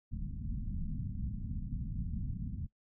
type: low-pass noise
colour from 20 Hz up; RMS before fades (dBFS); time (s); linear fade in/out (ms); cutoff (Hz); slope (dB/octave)
pink; -38; 0.11-2.67; 20; 230; 48
effects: noise-tail reverb RT60 0.1 s tail -18 dB re dry